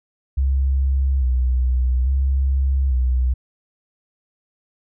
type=tone with vibrato; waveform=sine; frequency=65 Hz; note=C2; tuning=11 cents flat; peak=-15 dBFS; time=0.37-3.34 s; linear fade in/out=10 ms; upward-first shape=square; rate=0.59 Hz; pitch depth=57 cents each way; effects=none